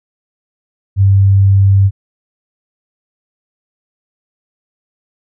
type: tone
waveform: sine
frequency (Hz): 98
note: G2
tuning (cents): 0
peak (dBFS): -5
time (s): 0.96-1.91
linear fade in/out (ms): 50
effects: none